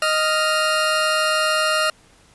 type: tone pair together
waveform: 20% pulse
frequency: 622.3 / 1397 Hz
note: D#5 / F6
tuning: 0 / 0 cents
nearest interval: octave + major second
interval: 1400 cents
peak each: -15 dBFS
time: 0.02-1.9 s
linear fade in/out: 2 ms
effects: pink hiss -53 dBFS RMS until 2.34 s + resampled to 24000 Hz